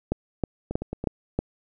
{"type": "two click trains", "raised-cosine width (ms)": 2, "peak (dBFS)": [-17, -10], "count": [4, 5], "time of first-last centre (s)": [[0.71, 1.04], [0.12, 1.39]], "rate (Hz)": [9.08, 3.15], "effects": []}